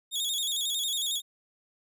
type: tone with vibrato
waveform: sawtooth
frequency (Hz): 3519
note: A7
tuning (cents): 0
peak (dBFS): -25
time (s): 0.11-1.22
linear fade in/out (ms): 50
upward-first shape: square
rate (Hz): 11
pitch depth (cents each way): 76
effects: none